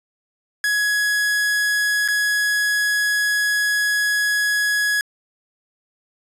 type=tone with dropouts; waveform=45% pulse; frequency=1676 Hz; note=G#6; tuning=15 cents sharp; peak=-17 dBFS; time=0.64-5.01 s; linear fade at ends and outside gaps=1 ms; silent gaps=2.078-2.085 s; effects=resampled to 32000 Hz